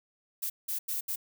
violet noise bursts at uneven times, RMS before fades -33 dBFS, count 4, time 0.42-0.5 / 0.68-0.79 / 0.88-1.01 / 1.08-1.16 s, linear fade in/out 10 ms, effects none

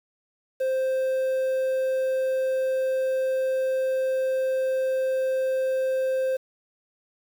triangle tone with quantisation, 523.3 Hz, C5, in tune, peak -20 dBFS, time 0.6-6.37 s, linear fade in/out 10 ms, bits 8, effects none

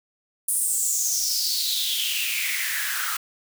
white noise with high-pass filter sweep, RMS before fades -25 dBFS, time 0.48-3.17 s, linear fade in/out 5 ms, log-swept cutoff 9900 to 1300 Hz, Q 6, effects none

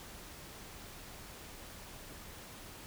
silence, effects pink hiss -50 dBFS RMS until 2.86 s

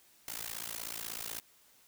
white noise with amplitude modulation, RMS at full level -37 dBFS, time 0.28-1.4 s, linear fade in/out 2 ms, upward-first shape sine, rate 56.3 Hz, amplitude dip 100%, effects white hiss -64 dBFS RMS until 1.87 s

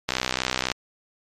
click train, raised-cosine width 0.2 ms, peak -5 dBFS, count 41, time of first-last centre 0.09-0.717 s, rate 63.8 Hz, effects MP3 64 kbps

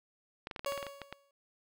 clicks, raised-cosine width 0.3 ms, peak -24 dBFS, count 11, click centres 0.471 / 0.512 / 0.562 / 0.594 / 0.647 / 0.722 / 0.777 / 0.828 / 0.867 / 1.017 / 1.126 s
30% pulse tone with exponential decay, 560 Hz, C#5, 18 cents sharp, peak -29 dBFS, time 0.66-1.31 s, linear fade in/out 2 ms, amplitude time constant 140 ms
effects none

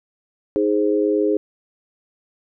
sine chord, Ab major, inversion second, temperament equal with one note detuned, 313.5 / 415.3 / 523.3 Hz, Eb4 / Ab4 / C5, +13 / 0 / 0 cents, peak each -20 / -18 / -24 dBFS, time 0.56-1.37 s, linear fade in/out 0 ms, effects none

